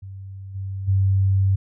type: tone with level steps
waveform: sine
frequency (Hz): 96.7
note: G2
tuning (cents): -23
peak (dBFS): -33 / -26 / -15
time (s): 0.02-1.56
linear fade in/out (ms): 10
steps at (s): 0.54 / 0.87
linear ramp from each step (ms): 20
effects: none